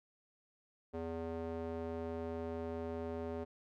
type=tone with band-pass filter; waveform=square; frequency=82.41 Hz; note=E2; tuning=in tune; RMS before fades=-41 dBFS; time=0.93-3.45 s; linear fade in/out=20 ms; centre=460 Hz; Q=1.5; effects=none